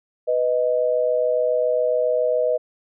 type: tone pair together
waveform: sine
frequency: 495.8 / 623 Hz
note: B4 / D#5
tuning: +7 / +2 cents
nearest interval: major third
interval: 395 cents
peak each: -20 / -20 dBFS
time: 0.27-2.58 s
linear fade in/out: 20 ms
effects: none